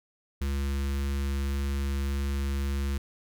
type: tone with notch filter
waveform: square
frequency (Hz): 69.3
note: C#2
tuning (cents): 0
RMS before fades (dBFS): -29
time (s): 0.41-2.98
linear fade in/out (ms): 5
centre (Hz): 680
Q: 0.87
effects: none